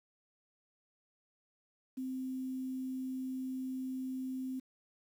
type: tone with quantisation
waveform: sine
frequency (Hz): 260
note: C4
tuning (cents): -11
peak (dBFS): -36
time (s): 1.97-4.6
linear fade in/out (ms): 10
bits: 10
effects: none